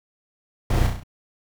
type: noise with echo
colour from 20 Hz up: brown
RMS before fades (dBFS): -21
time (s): 0.7-0.87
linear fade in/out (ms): 5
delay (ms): 33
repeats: 5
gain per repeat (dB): -4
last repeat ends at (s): 1.035
effects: none